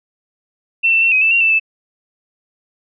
sine tone with pitch steps, 2694 / 2674 / 2706 / 2527 / 2643 / 2754 / 2655 / 2630 Hz, E7 / E7 / E7 / D#7 / E7 / F7 / E7 / E7, +37 / +24 / +45 / +26 / +4 / -25 / +12 / -5 cents, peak -10 dBFS, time 0.83-1.598 s, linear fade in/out 20 ms, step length 96 ms, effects none

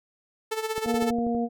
sawtooth tone with tremolo, 440 Hz, A4, in tune, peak -21 dBFS, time 0.51-1.11 s, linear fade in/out 10 ms, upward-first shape sine, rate 16 Hz, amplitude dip 70%
click train, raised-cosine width 2 ms, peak -24 dBFS, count 8, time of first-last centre 0.78-1.349 s, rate 12.3 Hz
harmonic tone, 235 Hz, A#3, 14 cents sharp, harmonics 1 / 2 / 3, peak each -25 / -30 / -31 dBFS, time 0.84-1.49 s, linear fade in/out 50 ms
effects none

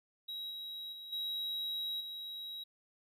triangle tone with level steps, 3847 Hz, B7, 46 cents flat, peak -38 / -40 / -44 / -34 / -40 dBFS, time 0.28-2.64 s, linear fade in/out 10 ms, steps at 0.5 / 0.92 / 1.12 / 2 s, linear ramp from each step 10 ms, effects none

